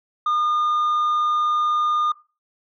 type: tone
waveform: sine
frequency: 1216 Hz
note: D#6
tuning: 40 cents flat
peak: -15 dBFS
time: 0.26-2.12 s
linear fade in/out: 5 ms
effects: noise-tail reverb RT60 0.3 s tail -19 dB re dry + tanh soft clip ceiling -17 dBFS